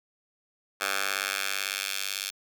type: tone with high-pass filter sweep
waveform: 10% pulse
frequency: 98 Hz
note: G2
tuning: in tune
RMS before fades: -31 dBFS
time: 0.8-2.31 s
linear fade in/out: 20 ms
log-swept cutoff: 1200 to 3400 Hz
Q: 1
effects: none